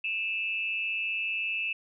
sine tone with amplitude modulation, 2637 Hz, E7, in tune, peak -25 dBFS, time 0.04-1.73 s, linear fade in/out 5 ms, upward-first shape sine, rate 205 Hz, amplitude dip 70%, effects none

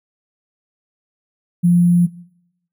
sine tone with sample-and-hold, 174.61 Hz, F3, in tune, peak -9 dBFS, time 1.63-2.07 s, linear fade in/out 20 ms, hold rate 11025 Hz, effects noise-tail reverb RT60 0.8 s tail -21 dB re dry

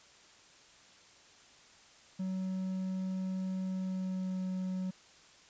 triangle tone with pitch glide, 187.6 to 185.87 Hz, F#3 to F#3, +24 to +8 cents, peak -31 dBFS, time 2.19-4.91 s, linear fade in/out 10 ms, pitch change -16 cents, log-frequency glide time 3.67-4.46 s, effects white hiss -59 dBFS RMS until 5.49 s + resampled to 16000 Hz

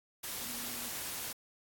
sine tone in noise, 240 Hz, B3, 49 cents flat, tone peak -51 dBFS, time 0.41-0.89 s, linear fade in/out 10 ms, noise white, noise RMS -40 dBFS, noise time 0.23-1.33 s, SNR -14 dB, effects AAC 64 kbps

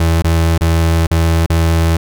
35% pulse tone with dropouts, 82.41 Hz, E2, in tune, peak -8 dBFS, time 0-1.97 s, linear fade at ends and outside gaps 5 ms, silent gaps 0.222-0.243 / 0.579-0.609 / 1.069-1.11 / 1.462-1.499 s, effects none

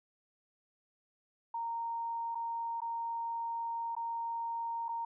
sine tone with dropouts, 926 Hz, A#5, 12 cents flat, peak -34 dBFS, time 1.54-5.05 s, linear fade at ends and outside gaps 5 ms, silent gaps 2.348-2.353 / 2.805-2.817 / 3.952-3.965 / 4.884-4.889 s, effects none

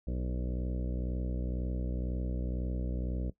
harmonic tone with a mistuned harmonic, 62 Hz, B1, 7 cents sharp, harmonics 1 / 2 / 3 / 4 / 5 / 6 / 7 / 8 / 9 / 10, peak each -33 / -41 / -40 / -45 / -45 / -52 / -51 / -49 / -50 / -56 dBFS, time 0.07-3.3 s, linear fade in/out 5 ms, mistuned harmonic 6, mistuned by +47 cents, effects noise-tail reverb RT60 0.1 s tail -17 dB re dry

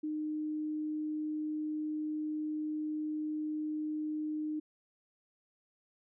sine tone, 306.1 Hz, D#4, 28 cents flat, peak -33 dBFS, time 0.03-4.6 s, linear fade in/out 10 ms, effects none

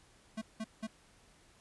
square tone bursts, 220 Hz, A3, in tune, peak -37 dBFS, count 3, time 0.37-0.871 s, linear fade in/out 10 ms, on 47 ms, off 180 ms, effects pink hiss -64 dBFS RMS until 1.6 s + resampled to 24000 Hz

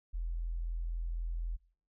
sine tone, 41.99 Hz, E1, 33 cents sharp, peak -33 dBFS, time 0.13-1.57 s, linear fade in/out 20 ms, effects noise-tail reverb RT60 0.6 s tail -25 dB re dry

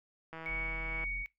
click train, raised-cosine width 0.5 ms, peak -30 dBFS, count 116, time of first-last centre 0.33-1.04 s, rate 162 Hz
sine tone with tremolo, 2238 Hz, C#7, 16 cents sharp, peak -34 dBFS, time 0.46-1.26 s, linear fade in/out 0 ms, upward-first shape sine, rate 2.1 Hz, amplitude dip 35%
triangle tone, 42.54 Hz, F1, 45 cents flat, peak -37 dBFS, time 0.47-1.26 s, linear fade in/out 50 ms
effects noise-tail reverb RT60 0.2 s tail -21 dB re dry

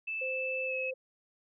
sine tone with pitch glide, 2633 to 2577 Hz, E7 to E7, -3 to -40 cents, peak -33 dBFS, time 0.07-0.91 s, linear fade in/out 10 ms, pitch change -37 cents, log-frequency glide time 0.66-0.74 s
sine tone, 520 Hz, C5, 11 cents flat, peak -35 dBFS, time 0.21-0.94 s, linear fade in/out 10 ms
effects none

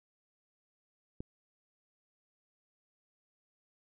click, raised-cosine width 3 ms, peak -27 dBFS, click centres 1.205 s, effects none

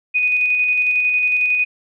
sine tone with tremolo, 2485 Hz, D#7, 3 cents flat, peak -13 dBFS, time 0.14-1.65 s, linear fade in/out 20 ms, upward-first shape square, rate 11 Hz, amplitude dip 25%, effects none

